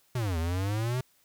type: exponential two-way sweep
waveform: square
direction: down then up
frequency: 130.81 to 79.5 to 130.81 Hz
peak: -28 dBFS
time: 0.15-1.01 s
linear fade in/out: 5 ms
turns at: 0.38 s
effects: white hiss -66 dBFS RMS until 1.24 s